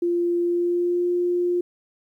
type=tone with pitch glide; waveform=sine; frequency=346.7 to 353 Hz; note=F4 to F4; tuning=-13 to +19 cents; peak=-19 dBFS; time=0.02-1.61 s; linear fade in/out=5 ms; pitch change=+32 cents; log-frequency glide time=0.41-1.08 s; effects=10-bit